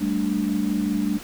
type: chord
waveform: sine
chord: G suspended second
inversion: none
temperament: equal with one note detuned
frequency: 196 / 221.1 / 293.7 Hz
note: G3 / A3 / D4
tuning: 0 / +9 / 0 cents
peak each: -25 dBFS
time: 0-1.19 s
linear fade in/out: 20 ms
effects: pink hiss -40 dBFS RMS until 1.23 s